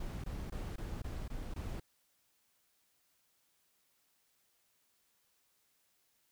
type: noise bursts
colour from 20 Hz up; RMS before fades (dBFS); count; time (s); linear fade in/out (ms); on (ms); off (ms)
brown; -41; 7; 0-1.8; 5; 240; 20
effects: white hiss -75 dBFS RMS until 6.31 s